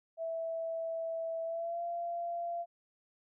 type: tone with pitch glide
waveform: sine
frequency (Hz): 657 to 686.9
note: E5 to F5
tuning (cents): -6 to -29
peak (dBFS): -34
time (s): 0.17-2.66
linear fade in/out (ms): 50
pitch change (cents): +77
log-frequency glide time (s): 1.44-1.82
effects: none